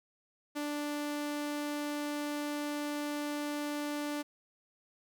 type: tone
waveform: sawtooth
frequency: 293.7 Hz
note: D4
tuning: in tune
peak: -30 dBFS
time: 0.55-4.23 s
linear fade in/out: 20 ms
effects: none